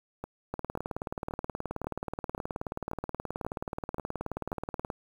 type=two click trains; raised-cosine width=1 ms; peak=-19 / -22 dBFS; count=83 / 9; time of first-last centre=0.54-4.902 / 0.24-4.518 s; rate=18.8 / 1.87 Hz; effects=8-bit